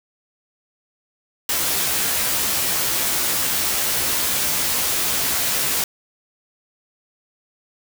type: noise with comb filter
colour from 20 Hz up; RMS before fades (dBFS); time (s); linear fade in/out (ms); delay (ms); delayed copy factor
white; -21; 1.49-5.84; 2; 15; +0.6
effects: none